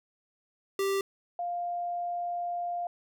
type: tone pair in turn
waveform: square / sine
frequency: 392 / 700.1 Hz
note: G4 / F5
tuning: 0 / +4 cents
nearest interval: minor seventh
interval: 1004 cents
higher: second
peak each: -27 / -30 dBFS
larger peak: first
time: 0.79-1.01 / 1.39-2.87 s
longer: second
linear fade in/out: 2 ms
effects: none